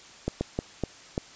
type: slowing click train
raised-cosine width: 2 ms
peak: -13 dBFS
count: 5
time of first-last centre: 0.28-1.179 s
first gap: 130 ms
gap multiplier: 1.38
effects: white hiss -49 dBFS RMS until 1.35 s + resampled to 16000 Hz